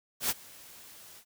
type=noise with ADSR envelope; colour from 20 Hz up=white; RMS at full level=-27 dBFS; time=0.2-1.25 s; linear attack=98 ms; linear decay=34 ms; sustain=-24 dB; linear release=73 ms; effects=none